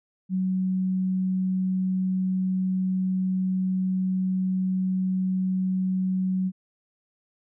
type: tone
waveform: sine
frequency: 186.7 Hz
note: F#3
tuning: 16 cents sharp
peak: -22 dBFS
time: 0.29-6.52 s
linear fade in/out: 50 ms
effects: none

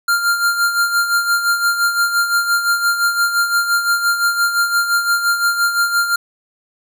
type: tone with tremolo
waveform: square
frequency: 1395 Hz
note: F6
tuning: 2 cents flat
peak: -12 dBFS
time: 0.08-6.16 s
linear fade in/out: 5 ms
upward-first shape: sine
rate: 5.8 Hz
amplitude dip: 60%
effects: none

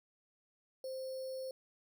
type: tone with sample-and-hold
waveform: sine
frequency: 523.3 Hz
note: C5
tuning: in tune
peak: -39 dBFS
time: 0.84-1.51 s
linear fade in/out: 2 ms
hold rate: 4900 Hz
effects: none

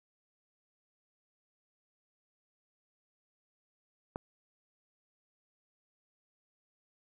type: click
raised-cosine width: 1 ms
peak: -22 dBFS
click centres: 4.159 s
effects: 10-bit

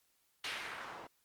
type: noise with low-pass filter sweep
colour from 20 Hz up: blue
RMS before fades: -43 dBFS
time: 0.44-1.07 s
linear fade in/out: 5 ms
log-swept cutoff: 3100 to 760 Hz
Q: 1.3
effects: white hiss -75 dBFS RMS until 1.24 s + Opus 48 kbps

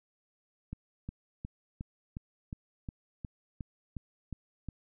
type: click train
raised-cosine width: 5 ms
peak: -26 dBFS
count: 12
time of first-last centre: 0.73-4.687 s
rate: 2.78 Hz
effects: none

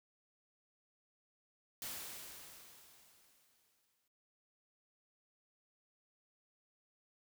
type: noise with exponential decay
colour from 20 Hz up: white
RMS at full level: -43 dBFS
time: 1.82-4.08 s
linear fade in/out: 2 ms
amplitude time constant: 490 ms
effects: none

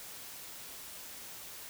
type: silence
effects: white hiss -47 dBFS RMS until 1.69 s

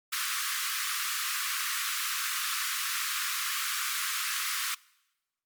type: high-pass noise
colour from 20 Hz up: pink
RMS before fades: -32 dBFS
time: 0.12-4.75 s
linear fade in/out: 10 ms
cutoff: 1100 Hz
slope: 96 dB/octave
effects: noise-tail reverb RT60 1.0 s tail -24 dB re dry + Opus 48 kbps

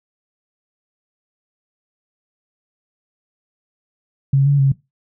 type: tone with pitch steps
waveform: sine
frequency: 137.2 / 141.9 / 136.5 Hz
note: C#3 / C#3 / C#3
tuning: -17 / +41 / -26 cents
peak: -10 dBFS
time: 4.33-4.72 s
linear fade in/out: 5 ms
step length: 130 ms
effects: noise-tail reverb RT60 0.2 s tail -19 dB re dry

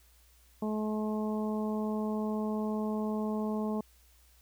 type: harmonic tone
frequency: 214.4 Hz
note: A3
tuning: 45 cents flat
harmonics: 1 / 2 / 3 / 4 / 5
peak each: -31 / -37 / -41 / -43 / -45 dBFS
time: 0.62-3.81 s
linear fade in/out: 5 ms
effects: added 60 Hz sine -61 dBFS peak until 4.41 s + white hiss -65 dBFS RMS until 4.41 s

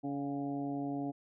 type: harmonic tone with a mistuned harmonic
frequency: 141.4 Hz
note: C#3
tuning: 35 cents sharp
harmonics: 1 / 2 / 3 / 4 / 5 / 6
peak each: -44 / -35 / -47 / -49 / -43 / -52 dBFS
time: 0.03-1.12 s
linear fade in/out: 20 ms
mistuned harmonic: 6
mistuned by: -63 cents
effects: none

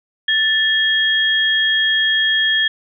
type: tone pair together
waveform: sine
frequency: 1760 / 3271 Hz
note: A6 / G#7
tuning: 0 / -27 cents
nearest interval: major seventh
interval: 1073 cents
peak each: -16 dBFS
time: 0.28-2.68 s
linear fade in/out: 5 ms
effects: none

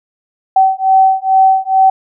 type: beating tone pair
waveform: sine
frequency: 764 / 766.3 Hz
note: G5 / G5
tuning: -45 / -40 cents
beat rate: 2.3 Hz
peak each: -10 dBFS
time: 0.56-1.9 s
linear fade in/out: 5 ms
effects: none

